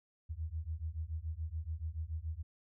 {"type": "beating tone pair", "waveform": "sine", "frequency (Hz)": [76.5, 83.5], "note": ["D#2", "E2"], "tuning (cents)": [-29, 23], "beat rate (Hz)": 7, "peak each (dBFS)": [-40, -40], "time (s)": [0.29, 2.43], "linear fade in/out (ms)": 20, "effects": []}